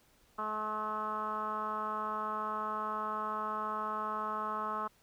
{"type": "tone with low-pass filter", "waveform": "10% pulse", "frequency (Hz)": 214.4, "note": "A3", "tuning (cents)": -45, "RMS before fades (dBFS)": -36, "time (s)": [0.38, 4.88], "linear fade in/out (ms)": 10, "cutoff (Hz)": 1200, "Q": 9.5, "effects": ["pink hiss -67 dBFS RMS until 5.02 s"]}